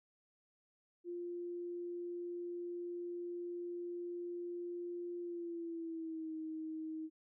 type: tone with pitch glide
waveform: sine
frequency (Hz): 349.2 to 316.5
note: F4 to D#4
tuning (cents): 0 to +30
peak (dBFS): -40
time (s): 1.04-7.1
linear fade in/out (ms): 50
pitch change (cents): -170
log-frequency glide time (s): 5.2-6.34
effects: none